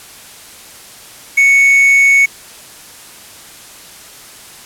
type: tone with quantisation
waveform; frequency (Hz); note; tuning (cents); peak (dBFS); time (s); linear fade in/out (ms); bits
triangle; 2217; C#7; 0; -4; 1.37-2.26; 10; 4
effects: white hiss -36 dBFS RMS until 4.65 s + low-pass 12000 Hz 12 dB/octave